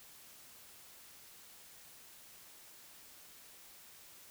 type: silence
effects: white hiss -57 dBFS RMS until 4.3 s